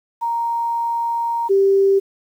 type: tone pair in turn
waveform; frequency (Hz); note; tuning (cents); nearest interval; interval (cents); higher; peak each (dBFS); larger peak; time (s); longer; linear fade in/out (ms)
sine; 932.3 / 392; A#5 / G4; 0 / 0; octave + minor third; 1500; first; -18 / -11; second; 0.21-1.49 / 1.49-2; first; 20
effects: 8-bit